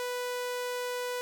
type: tone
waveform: sawtooth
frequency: 493.9 Hz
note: B4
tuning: in tune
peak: -28 dBFS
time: 0-1.21 s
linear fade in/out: 0 ms
effects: none